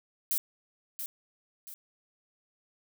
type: noise with echo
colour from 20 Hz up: violet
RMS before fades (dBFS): -29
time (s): 0.31-0.38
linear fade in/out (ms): 0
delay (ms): 680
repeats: 2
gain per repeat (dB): -8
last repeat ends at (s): 1.74
effects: none